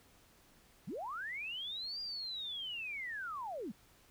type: linear two-way sweep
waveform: sine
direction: up then down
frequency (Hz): 127.6 to 4847 to 169.1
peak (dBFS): -39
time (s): 0.87-3.72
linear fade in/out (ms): 10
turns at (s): 2.01
effects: pink hiss -65 dBFS RMS until 4.1 s